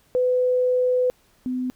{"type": "tone pair in turn", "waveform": "sine", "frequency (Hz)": [502, 253.3], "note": ["B4", "B3"], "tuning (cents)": [28, 44], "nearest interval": "octave", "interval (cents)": 1184, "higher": "first", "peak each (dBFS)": [-17, -23], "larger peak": "first", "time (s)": [[0.15, 1.1], [1.46, 1.7]], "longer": "first", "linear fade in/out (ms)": 0, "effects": ["pink hiss -60 dBFS RMS until 1.75 s"]}